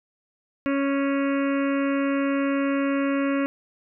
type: harmonic tone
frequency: 277.2 Hz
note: C#4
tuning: in tune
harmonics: 1 / 2 / 4 / 5 / 6 / 7 / 8 / 9 / 10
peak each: -22 / -28 / -34 / -36 / -38 / -39 / -40 / -41 / -42 dBFS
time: 0.66-3.46 s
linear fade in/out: 0 ms
effects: none